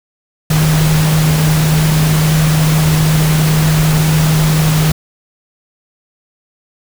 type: tone in noise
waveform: sine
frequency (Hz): 155.56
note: D#3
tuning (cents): 0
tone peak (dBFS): -9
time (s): 0.5-4.92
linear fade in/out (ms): 5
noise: pink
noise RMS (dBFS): -18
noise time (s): 0.5-4.92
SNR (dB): +6
effects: none